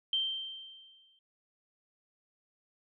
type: tone with exponential decay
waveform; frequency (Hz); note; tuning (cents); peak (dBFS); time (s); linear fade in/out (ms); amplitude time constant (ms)
sine; 3136; G7; 0; -26; 0.13-1.19; 2; 230
effects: none